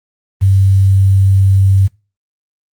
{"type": "tone with quantisation", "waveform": "sine", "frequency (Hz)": 96.8, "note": "G2", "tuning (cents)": -21, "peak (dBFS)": -6, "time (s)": [0.41, 1.88], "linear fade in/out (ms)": 20, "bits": 6, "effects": ["noise-tail reverb RT60 0.3 s tail -24 dB re dry", "Opus 24 kbps"]}